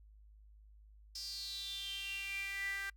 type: tone with high-pass filter sweep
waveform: sawtooth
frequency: 394.3 Hz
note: G4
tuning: 10 cents sharp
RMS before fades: -42 dBFS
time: 1.15-2.9 s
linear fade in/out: 5 ms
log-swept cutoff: 5100 to 1700 Hz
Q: 9.2
effects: noise-tail reverb RT60 0.1 s tail -26 dB re dry + added 52 Hz sine -57 dBFS peak until 2.96 s